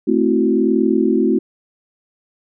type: chord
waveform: sine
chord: F# half-diminished seventh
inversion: first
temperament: equal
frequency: 220 / 261.6 / 329.6 / 370 Hz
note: A3 / C4 / E4 / F#4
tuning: 0 / 0 / 0 / 0 cents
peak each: -18 dBFS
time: 0.07-1.39 s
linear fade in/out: 10 ms
effects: none